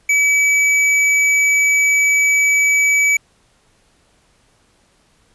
square tone, 2289 Hz, D7, 45 cents flat, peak -12 dBFS, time 0.09-3.17 s, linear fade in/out 5 ms, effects pink hiss -57 dBFS RMS until 5.34 s + resampled to 24000 Hz

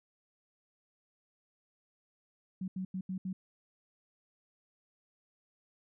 sine tone bursts at uneven times, 187.1 Hz, F#3, 20 cents sharp, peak -34 dBFS, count 5, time 2.61-2.68 / 2.76-2.85 / 2.94-3.01 / 3.09-3.18 / 3.25-3.33 s, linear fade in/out 5 ms, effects none

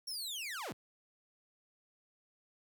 sawtooth linear sweep, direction down, 5588 to 65.1 Hz, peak -36 dBFS, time 0.07-0.73 s, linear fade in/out 10 ms, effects 12-bit

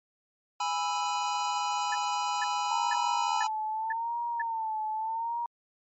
square chord, E major, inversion first, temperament equal with one note detuned, 828.2 / 987.8 / 1318.5 Hz, G#5 / B5 / E6, -5 / 0 / 0 cents, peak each -32 / -32 / -37 dBFS, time 0.6-3.47 s, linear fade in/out 5 ms
sine tone bursts, 1746 Hz, A6, 14 cents flat, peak -29 dBFS, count 6, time 1.92-4.42 s, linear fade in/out 5 ms, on 25 ms, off 470 ms
sine tone with vibrato, 904 Hz, A5, 47 cents sharp, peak -29 dBFS, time 2.71-5.46 s, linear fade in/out 2 ms, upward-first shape sine, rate 0.82 Hz, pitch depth 79 cents each way
effects MP3 32 kbps

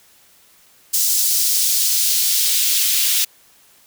white noise with high-pass filter sweep, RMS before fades -17 dBFS, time 0.93-3.25 s, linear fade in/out 10 ms, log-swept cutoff 5600 to 3000 Hz, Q 1.2, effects white hiss -52 dBFS RMS until 3.86 s

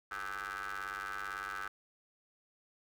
25% pulse ring-modulated tone, 97.8 Hz, G2, 4 cents flat, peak -32 dBFS, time 0.11-1.68 s, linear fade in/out 5 ms, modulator 1410 Hz, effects none

